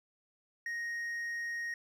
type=tone with hard clipping; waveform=sine; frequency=1870 Hz; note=A#6; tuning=5 cents sharp; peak=-36 dBFS; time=0.66-1.74 s; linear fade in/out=2 ms; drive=3 dB; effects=none